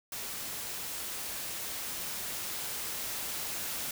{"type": "noise with level ramp", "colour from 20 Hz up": "white", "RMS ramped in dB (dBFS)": [-39, -36], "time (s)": [0.12, 3.91], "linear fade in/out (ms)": 2, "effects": []}